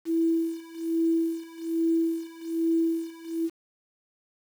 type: tone with tremolo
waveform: sine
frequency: 329.6 Hz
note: E4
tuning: in tune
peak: -20 dBFS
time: 0.05-3.5 s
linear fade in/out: 50 ms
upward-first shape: sine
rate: 1.2 Hz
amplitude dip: 95%
effects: 8-bit